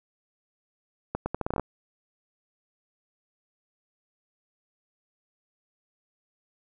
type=accelerating click train; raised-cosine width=1 ms; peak=-14 dBFS; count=10; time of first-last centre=1.15-1.597 s; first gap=110 ms; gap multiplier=0.78; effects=none